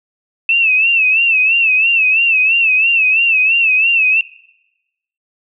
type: tone with vibrato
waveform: sine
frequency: 2637 Hz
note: E7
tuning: in tune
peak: -9 dBFS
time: 0.49-4.21 s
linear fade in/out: 2 ms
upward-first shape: sine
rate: 3 Hz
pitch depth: 93 cents each way
effects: noise-tail reverb RT60 1.0 s tail -23 dB re dry